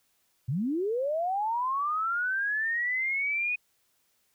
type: linear sweep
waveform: sine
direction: up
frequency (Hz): 111.9 to 2492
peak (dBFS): -26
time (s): 0.48-3.56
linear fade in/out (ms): 10
effects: white hiss -71 dBFS RMS until 4.34 s